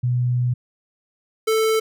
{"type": "tone pair in turn", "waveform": ["sine", "square"], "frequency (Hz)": [123.47, 441], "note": ["B2", "A4"], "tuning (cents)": [0, 4], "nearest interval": "octave + minor seventh", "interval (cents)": 2204, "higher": "second", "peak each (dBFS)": -17, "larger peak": "neither", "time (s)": [[0.03, 0.54], [1.47, 1.8]], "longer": "first", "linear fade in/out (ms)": 10, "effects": []}